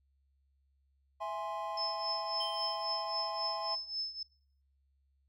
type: chord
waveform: triangle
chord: E augmented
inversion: none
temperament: equal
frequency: 659.3 / 830.6 / 1046.5 Hz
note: E5 / G#5 / B#5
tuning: 0 / 0 / 0 cents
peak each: -38 dBFS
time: 1.2-3.76 s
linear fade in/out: 20 ms
type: tone with tremolo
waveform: sine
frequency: 5240 Hz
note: E8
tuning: 11 cents flat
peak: -32 dBFS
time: 1.77-4.23 s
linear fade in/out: 5 ms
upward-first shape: triangle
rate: 3.7 Hz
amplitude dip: 85%
type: tone with exponential decay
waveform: triangle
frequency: 3136 Hz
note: G7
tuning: in tune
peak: -35 dBFS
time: 2.4-3.46 s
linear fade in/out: 5 ms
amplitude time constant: 230 ms
effects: noise-tail reverb RT60 0.6 s tail -21 dB re dry + added 68 Hz sine -70 dBFS peak until 5.28 s